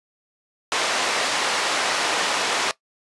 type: band-pass noise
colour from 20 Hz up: pink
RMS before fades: -23 dBFS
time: 0.72-2.71 s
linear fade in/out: 0 ms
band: 590 to 6200 Hz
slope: 12 dB/octave
effects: noise-tail reverb RT60 0.1 s tail -18 dB re dry + resampled to 24000 Hz